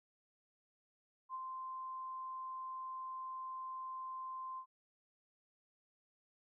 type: tone with ADSR envelope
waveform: sine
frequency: 1042 Hz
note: C6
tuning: 7 cents flat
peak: -39 dBFS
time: 1.29-4.66 s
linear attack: 53 ms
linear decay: 33 ms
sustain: -3 dB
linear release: 80 ms
effects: none